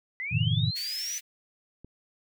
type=linear sweep; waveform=sine; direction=up; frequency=1975.5 to 6060 Hz; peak=-31 dBFS; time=0.2-1.18 s; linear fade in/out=0 ms
type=chord; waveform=sine; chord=E half-diminished seventh; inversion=first; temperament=equal; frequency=98 / 116.54 / 146.83 / 164.81 Hz; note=G2 / Bb2 / D3 / E3; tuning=0 / 0 / 0 / 0 cents; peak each=-30 / -26 / -29 / -31 dBFS; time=0.31-0.71 s; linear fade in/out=20 ms
type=high-pass noise; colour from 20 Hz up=pink; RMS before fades=-41 dBFS; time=0.75-1.21 s; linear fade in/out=20 ms; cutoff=1800 Hz; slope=48 dB/octave
type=click; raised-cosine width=3 ms; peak=-33 dBFS; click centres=1.846 s
effects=none